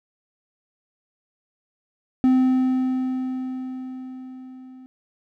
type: tone with level ramp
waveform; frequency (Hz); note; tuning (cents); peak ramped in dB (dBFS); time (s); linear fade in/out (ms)
triangle; 257.8; C4; -26; -11 to -39; 2.24-4.86; 0
effects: none